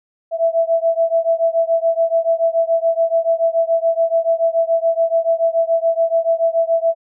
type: beating tone pair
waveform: sine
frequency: 659.3 / 666.3 Hz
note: E5 / E5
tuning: 0 / +18 cents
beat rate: 7 Hz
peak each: -16 / -17 dBFS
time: 0.31-6.95 s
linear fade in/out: 50 ms
effects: none